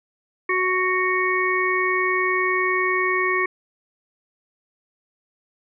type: harmonic tone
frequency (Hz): 370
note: F#4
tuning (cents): 0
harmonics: 1 / 3 / 5 / 6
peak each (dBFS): -24 / -24 / -24 / -24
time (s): 0.49-3.46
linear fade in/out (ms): 5
effects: none